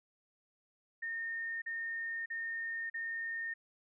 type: tone bursts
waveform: sine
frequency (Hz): 1830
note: A#6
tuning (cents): -32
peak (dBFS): -36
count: 4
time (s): 1.02-3.54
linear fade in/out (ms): 10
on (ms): 600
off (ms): 40
effects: none